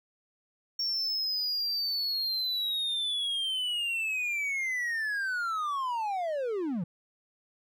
triangle linear sweep, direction down, 5510 to 155.56 Hz, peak -27 dBFS, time 0.79-6.84 s, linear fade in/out 5 ms, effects none

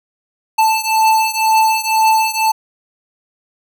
square beating tone pair, 880 / 882 Hz, A5 / A5, 0 / +4 cents, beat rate 2 Hz, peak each -14 / -16 dBFS, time 0.58-2.52 s, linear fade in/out 10 ms, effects none

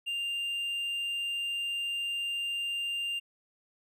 triangle tone, 2794 Hz, F7, in tune, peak -29 dBFS, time 0.06-3.2 s, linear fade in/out 20 ms, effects none

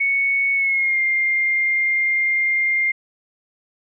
sine tone with pitch glide, 2217 to 2110 Hz, C#7 to C7, 0 to +14 cents, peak -16 dBFS, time 0-2.92 s, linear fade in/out 10 ms, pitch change -86 cents, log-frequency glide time 0.54-1 s, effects none

